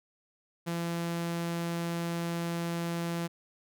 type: tone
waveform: sawtooth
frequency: 169.6 Hz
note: E3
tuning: 50 cents sharp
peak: -27 dBFS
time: 0.66-3.28 s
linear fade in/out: 20 ms
effects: none